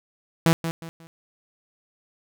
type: tone with echo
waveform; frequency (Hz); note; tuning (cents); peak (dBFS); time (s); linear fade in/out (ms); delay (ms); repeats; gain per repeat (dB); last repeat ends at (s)
sawtooth; 164.81; E3; 0; -11; 0.46-0.53; 0; 180; 3; -10; 1.07
effects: none